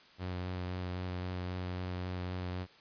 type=tone with vibrato; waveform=sawtooth; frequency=90.8 Hz; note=F#2; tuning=32 cents flat; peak=-32 dBFS; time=0.18-2.67 s; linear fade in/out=50 ms; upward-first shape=sine; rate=3.8 Hz; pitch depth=15 cents each way; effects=white hiss -59 dBFS RMS until 2.8 s + resampled to 11025 Hz